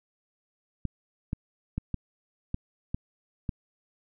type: clicks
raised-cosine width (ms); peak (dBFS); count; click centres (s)
5; -17; 7; 0.853 / 1.331 / 1.78 / 1.943 / 2.544 / 2.945 / 3.492
effects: none